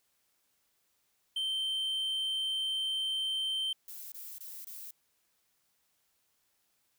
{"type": "tone", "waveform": "triangle", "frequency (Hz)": 3116, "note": "G7", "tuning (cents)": -11, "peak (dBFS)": -29, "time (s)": [1.36, 3.73], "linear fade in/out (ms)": 5}
{"type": "noise bursts", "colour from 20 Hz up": "violet", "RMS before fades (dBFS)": -45, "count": 4, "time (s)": [3.88, 4.909], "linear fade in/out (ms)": 2, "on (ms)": 240, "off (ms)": 23}
{"effects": ["white hiss -75 dBFS RMS until 6.98 s"]}